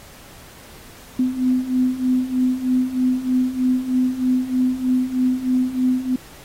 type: beating tone pair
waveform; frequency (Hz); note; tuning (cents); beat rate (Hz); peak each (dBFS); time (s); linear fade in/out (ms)
sine; 252.3 / 255.5; B3 / C4; +37 / -41; 3.2; -22 / -18; 1.19-6.16; 5
effects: pink hiss -44 dBFS RMS until 6.44 s + AAC 48 kbps